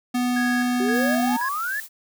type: tone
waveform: square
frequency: 246.9 Hz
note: B3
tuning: in tune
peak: -21 dBFS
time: 0.14-1.37 s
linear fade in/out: 10 ms
type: tone with tremolo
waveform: triangle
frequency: 1662 Hz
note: G#6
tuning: 1 cent sharp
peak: -23 dBFS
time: 0.36-1.49 s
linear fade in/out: 5 ms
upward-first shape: square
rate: 1.9 Hz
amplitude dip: 70%
type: exponential sweep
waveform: sine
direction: up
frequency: 370 to 1789 Hz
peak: -24 dBFS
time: 0.8-1.8 s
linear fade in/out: 2 ms
type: noise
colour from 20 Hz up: blue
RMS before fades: -37 dBFS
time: 0.91-1.89 s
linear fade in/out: 50 ms
effects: none